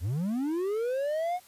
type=linear sweep; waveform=triangle; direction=up; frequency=73.42 to 738 Hz; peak=-25 dBFS; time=0-1.4 s; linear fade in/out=50 ms; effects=white hiss -56 dBFS RMS until 1.47 s + resampled to 32000 Hz